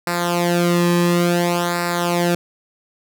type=tone with flanger; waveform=sawtooth; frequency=173.9 Hz; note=F3; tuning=7 cents flat; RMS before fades=-18 dBFS; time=0.07-2.35 s; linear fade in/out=2 ms; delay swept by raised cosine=0.31 to 1.41 ms; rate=0.57 Hz; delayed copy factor=-0.8; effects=none